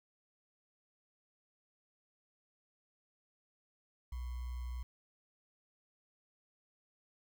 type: tone with sample-and-hold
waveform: sine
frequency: 61.5 Hz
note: B1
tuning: 7 cents flat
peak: -38 dBFS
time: 4.12-4.83 s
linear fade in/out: 5 ms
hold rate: 1050 Hz
effects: none